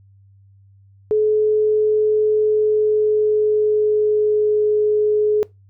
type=tone with pitch glide; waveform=sine; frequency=427.8 to 422.9 Hz; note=A4 to G#4; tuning=-49 to +31 cents; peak=-13 dBFS; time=1.11-5.43 s; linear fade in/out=0 ms; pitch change=-20 cents; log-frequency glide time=2.38-4.63 s; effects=noise-tail reverb RT60 0.2 s tail -22 dB re dry + added 98 Hz sine -47 dBFS peak until 5.69 s